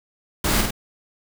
pink noise with echo, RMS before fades -21 dBFS, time 0.44-0.61 s, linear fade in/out 5 ms, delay 49 ms, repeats 2, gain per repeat -3 dB, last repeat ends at 0.708 s, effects none

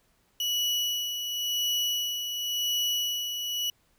35% pulse tone with tremolo, 2939 Hz, F#7, 12 cents flat, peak -23 dBFS, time 0.4-3.7 s, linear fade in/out 2 ms, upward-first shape sine, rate 0.93 Hz, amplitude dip 50%, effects pink hiss -68 dBFS RMS until 3.98 s

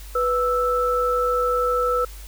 sine tone pair together, 494.2 / 1318.5 Hz, B4 / E6, +1 / 0 cents, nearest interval octave + perfect fourth, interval 1699 cents, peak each -21 dBFS, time 0.15-2.05 s, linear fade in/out 5 ms, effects added 50 Hz sine -36 dBFS peak until 2.27 s + white hiss -45 dBFS RMS until 2.27 s

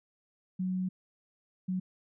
sine tone bursts at uneven times, 185 Hz, F#3, in tune, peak -29 dBFS, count 2, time 0.59-0.89 / 1.68-1.8 s, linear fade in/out 10 ms, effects none

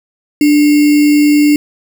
sine tone with sample-and-hold, 295 Hz, D4, 8 cents sharp, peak -5 dBFS, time 0.41-1.56 s, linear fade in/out 2 ms, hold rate 2450 Hz, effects none

